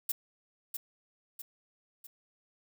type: noise with echo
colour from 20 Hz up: violet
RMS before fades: -31 dBFS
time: 0.09-0.12 s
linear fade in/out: 5 ms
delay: 650 ms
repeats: 3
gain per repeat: -6 dB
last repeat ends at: 2.07 s
effects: none